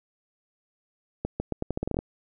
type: accelerating click train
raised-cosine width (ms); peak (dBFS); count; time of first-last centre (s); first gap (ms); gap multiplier
2; -14; 12; 1.25-1.989; 150; 0.82
effects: none